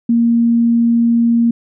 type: tone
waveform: sine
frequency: 233.5 Hz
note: A#3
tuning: 3 cents sharp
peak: -9 dBFS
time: 0.09-1.51 s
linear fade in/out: 5 ms
effects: none